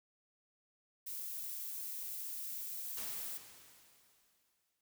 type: noise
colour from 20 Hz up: violet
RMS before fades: -43 dBFS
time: 1.06-3.38 s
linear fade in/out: 10 ms
type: noise with exponential decay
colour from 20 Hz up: white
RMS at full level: -45 dBFS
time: 2.97-4.81 s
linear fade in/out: 2 ms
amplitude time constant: 400 ms
effects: noise-tail reverb RT60 0.1 s tail -25 dB re dry